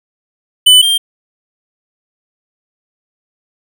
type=tone pair in turn; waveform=square; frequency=3000 / 3182 Hz; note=F#7 / G7; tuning=+23 / +25 cents; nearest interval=minor second; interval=102 cents; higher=second; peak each=-3 / -10 dBFS; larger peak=first; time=0.66-0.82 / 0.82-0.98 s; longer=neither; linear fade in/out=10 ms; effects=none